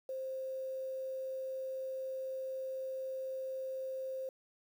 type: tone with quantisation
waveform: sine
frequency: 526 Hz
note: C5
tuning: 9 cents sharp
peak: -37 dBFS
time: 0.09-4.29 s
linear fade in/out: 2 ms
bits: 10
effects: none